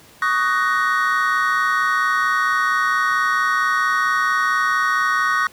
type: chord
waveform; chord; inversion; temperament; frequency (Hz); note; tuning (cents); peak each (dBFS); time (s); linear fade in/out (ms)
triangle; D# minor seventh; third; just; 1120.1 / 1244.5 / 1493.4 / 1866.8; C#6 / D#6 / F#6 / A#6; +18 / 0 / +16 / +2; -20; 0.22-5.47; 2
effects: pink hiss -47 dBFS RMS until 5.52 s + high-pass 100 Hz 12 dB/octave